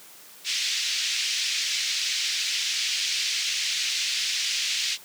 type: band-pass noise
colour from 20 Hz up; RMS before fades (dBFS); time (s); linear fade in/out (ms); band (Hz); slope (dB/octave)
white; -27; 0.44-4.98; 50; 2200 to 5800; 24
effects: white hiss -48 dBFS RMS until 5.04 s + high-pass 150 Hz 12 dB/octave